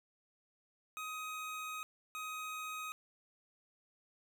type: tone bursts at uneven times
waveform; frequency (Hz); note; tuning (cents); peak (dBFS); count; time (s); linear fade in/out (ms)
25% pulse; 1257; D#6; +17; -37; 2; 0.97-1.83 / 2.15-2.92; 0
effects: none